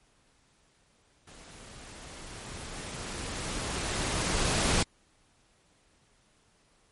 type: noise with level ramp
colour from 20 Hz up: pink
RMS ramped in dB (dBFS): -51 to -25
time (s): 1.27-4.83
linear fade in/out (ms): 5
effects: pink hiss -66 dBFS RMS until 6.91 s + MP3 48 kbps